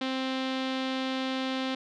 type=tone with low-pass filter; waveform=sawtooth; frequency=262.3 Hz; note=C4; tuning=4 cents sharp; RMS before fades=-31 dBFS; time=0.01-1.75 s; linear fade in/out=5 ms; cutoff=3700 Hz; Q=2.6; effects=none